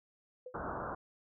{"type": "tone with exponential decay", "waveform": "sine", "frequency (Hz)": 504, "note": "B4", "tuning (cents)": 35, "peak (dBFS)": -40, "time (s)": [0.46, 0.59], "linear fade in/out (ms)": 5, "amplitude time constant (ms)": 28}
{"type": "low-pass noise", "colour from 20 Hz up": "white", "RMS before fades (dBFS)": -40, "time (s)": [0.54, 0.95], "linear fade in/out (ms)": 5, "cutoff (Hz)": 1500, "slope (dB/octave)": 96}
{"effects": []}